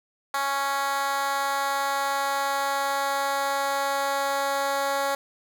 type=tone with high-pass filter sweep; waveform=10% pulse; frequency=277.2 Hz; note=C#4; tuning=in tune; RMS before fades=-26 dBFS; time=0.34-5.15 s; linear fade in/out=2 ms; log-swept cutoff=910 to 590 Hz; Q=1.7; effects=8-bit